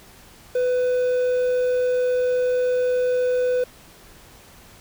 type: tone with quantisation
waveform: triangle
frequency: 499.6 Hz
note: B4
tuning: 20 cents sharp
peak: -16 dBFS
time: 0.55-3.64 s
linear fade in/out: 5 ms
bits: 7
effects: pink hiss -48 dBFS RMS until 4.8 s